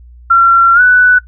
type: tone with pitch glide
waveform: sine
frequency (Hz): 1365 to 1488.5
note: F6 to F#6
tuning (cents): -40 to +10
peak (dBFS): -3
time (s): 0.3-1.19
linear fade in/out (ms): 10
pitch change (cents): +150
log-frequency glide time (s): 0.74-0.81
effects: noise-tail reverb RT60 0.1 s tail -19 dB re dry + added 60 Hz sine -34 dBFS peak until 1.27 s